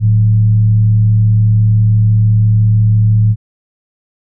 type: tone with frequency modulation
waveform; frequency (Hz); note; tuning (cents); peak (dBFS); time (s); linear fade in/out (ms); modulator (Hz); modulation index
sine; 108.1; A2; -30; -6; 0-3.36; 50; 74.1; 0.31
effects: none